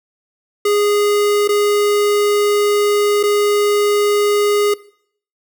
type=tone with dropouts; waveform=square; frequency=412.5 Hz; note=G#4; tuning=12 cents flat; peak=-13 dBFS; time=0.65-4.74 s; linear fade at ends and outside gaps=5 ms; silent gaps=1.477-1.489 / 3.23-3.235 s; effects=noise-tail reverb RT60 0.6 s tail -20 dB re dry